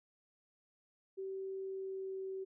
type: tone with pitch glide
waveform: sine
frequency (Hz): 384.5 to 382.3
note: G4 to G4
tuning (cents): -33 to -43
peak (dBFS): -39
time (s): 1.17-2.45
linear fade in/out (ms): 20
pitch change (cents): -10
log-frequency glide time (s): 1.6-2.19
effects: none